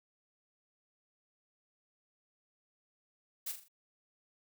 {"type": "noise with echo", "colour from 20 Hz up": "blue", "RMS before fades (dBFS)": -38, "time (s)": [3.46, 3.52], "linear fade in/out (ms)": 10, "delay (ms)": 41, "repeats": 4, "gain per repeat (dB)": -7, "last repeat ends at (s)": 3.684, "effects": []}